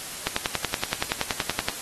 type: click train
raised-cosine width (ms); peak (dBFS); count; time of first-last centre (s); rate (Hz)
0.2; -5; 16; 0.27-1.685; 10.6
effects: white hiss -36 dBFS RMS until 1.81 s + AAC 32 kbps